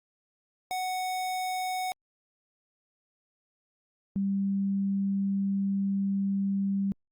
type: tone pair in turn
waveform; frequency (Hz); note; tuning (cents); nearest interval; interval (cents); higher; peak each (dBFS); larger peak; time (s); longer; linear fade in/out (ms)
square / sine; 741 / 196.75; F#5 / G3; +2 / +7; octave + major seventh; 2295; first; -30 / -25; second; 0.71-1.92 / 4.16-6.92; second; 0
effects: Opus 48 kbps